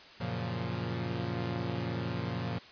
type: chord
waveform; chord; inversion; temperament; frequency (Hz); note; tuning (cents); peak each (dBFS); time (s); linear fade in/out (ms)
sawtooth; Gb major seventh; none; equal; 92.5 / 116.54 / 138.59 / 174.61; Gb2 / Bb2 / Db3 / F3; 0 / 0 / 0 / 0; -37 / -32 / -36 / -34; 0.2-2.59; 10
effects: white hiss -52 dBFS RMS until 2.71 s + resampled to 11025 Hz